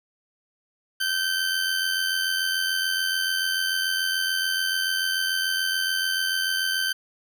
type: tone with amplitude modulation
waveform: 20% pulse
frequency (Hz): 1547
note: G6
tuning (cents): -23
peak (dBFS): -16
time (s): 1-6.93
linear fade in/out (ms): 10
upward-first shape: sine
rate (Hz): 86.9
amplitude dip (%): 50
effects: none